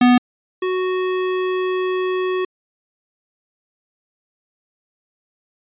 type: tone pair in turn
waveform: square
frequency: 246.9 / 369.9 Hz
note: B3 / F#4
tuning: 0 / 0 cents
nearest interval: perfect fifth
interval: 700 cents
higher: second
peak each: -10 / -19 dBFS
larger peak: first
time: 0.01-0.18 / 0.62-2.45 s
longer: second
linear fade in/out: 5 ms
effects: resampled to 8000 Hz